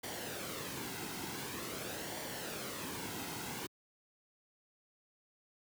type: noise with flanger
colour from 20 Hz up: pink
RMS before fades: -42 dBFS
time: 0.03-3.67 s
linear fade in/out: 10 ms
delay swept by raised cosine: 0.77 to 1.74 ms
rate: 0.46 Hz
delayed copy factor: -0.5
effects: high-pass 100 Hz 12 dB/octave